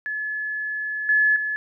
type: tone with level steps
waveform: sine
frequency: 1714 Hz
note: A6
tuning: 46 cents flat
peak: -25 / -15 / -23 dBFS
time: 0.06-1.56 s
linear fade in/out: 0 ms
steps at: 1.09 / 1.36 s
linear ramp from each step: 2 ms
effects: none